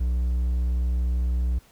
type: tone with hard clipping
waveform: triangle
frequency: 61.9 Hz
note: B1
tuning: 5 cents sharp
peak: -22 dBFS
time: 0-1.59 s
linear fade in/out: 10 ms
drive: 6 dB
effects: pink hiss -57 dBFS RMS until 1.71 s